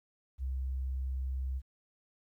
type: tone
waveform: sine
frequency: 65.41 Hz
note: C2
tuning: in tune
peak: -32 dBFS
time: 0.38-1.62 s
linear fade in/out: 50 ms
effects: 12-bit